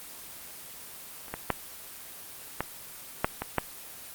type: clicks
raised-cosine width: 0.5 ms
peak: -29 / -17 / -8 / -12 / -7 / -15 / -7 dBFS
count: 7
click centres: 1.282 / 1.34 / 1.503 / 2.606 / 3.245 / 3.42 / 3.583 s
effects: white hiss -44 dBFS RMS until 4.14 s + Opus 24 kbps

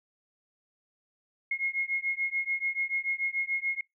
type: beating tone pair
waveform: sine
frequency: 2154 / 2160.9 Hz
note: C7 / C#7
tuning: +50 / -45 cents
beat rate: 6.9 Hz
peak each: -31 dBFS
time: 1.51-3.81 s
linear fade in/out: 5 ms
effects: noise-tail reverb RT60 0.2 s tail -26 dB re dry

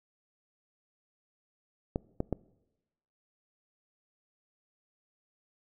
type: clicks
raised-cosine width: 2 ms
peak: -16 dBFS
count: 3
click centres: 1.959 / 2.204 / 2.327 s
effects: noise-tail reverb RT60 1.0 s tail -23 dB re dry

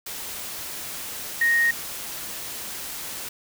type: tone in noise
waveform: sine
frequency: 1864.7 Hz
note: A#6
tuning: in tune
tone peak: -17 dBFS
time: 1.41-1.71 s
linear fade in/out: 5 ms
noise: white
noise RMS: -34 dBFS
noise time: 0.06-3.29 s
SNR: +14 dB
effects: none

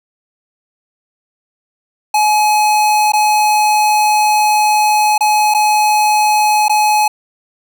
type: tone with dropouts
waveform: square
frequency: 847 Hz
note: G#5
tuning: 34 cents sharp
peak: -10 dBFS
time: 2.14-7.08 s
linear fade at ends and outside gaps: 5 ms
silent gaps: 3.121-3.134 / 5.18-5.207 / 5.54-5.546 / 6.683-6.695 s
effects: none

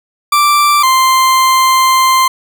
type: tone pair in turn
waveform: 40% pulse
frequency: 1173 / 1045 Hz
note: D6 / C6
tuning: -2 / -2 cents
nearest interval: major second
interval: 200 cents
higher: first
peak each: -6 dBFS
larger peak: neither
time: 0.32-0.83 / 0.83-2.28 s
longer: second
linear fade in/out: 5 ms
effects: none

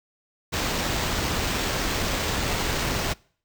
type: noise with sample-and-hold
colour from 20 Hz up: pink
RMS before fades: -26 dBFS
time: 0.52-3.14 s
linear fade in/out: 20 ms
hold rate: 11025 Hz
effects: noise-tail reverb RT60 0.5 s tail -25 dB re dry

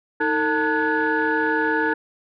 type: tone cluster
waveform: sine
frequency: 315.2 / 451 / 894 / 1468 / 1693 Hz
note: D#4 / A4 / A5 / F#6 / G#6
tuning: +23 / +43 / +27 / -14 / +33 cents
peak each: -24 dBFS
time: 0.2-1.94 s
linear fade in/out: 10 ms
effects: tanh soft clip ceiling -11 dBFS

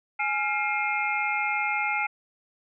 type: tone cluster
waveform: sine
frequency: 835 / 1389 / 2133 / 2408 / 2585 Hz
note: G#5 / F6 / C7 / D7 / E7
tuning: +9 / -10 / +33 / +43 / -34 cents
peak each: -29 / -32 / -28 / -32 / -36 dBFS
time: 0.19-2.07 s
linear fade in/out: 10 ms
effects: none

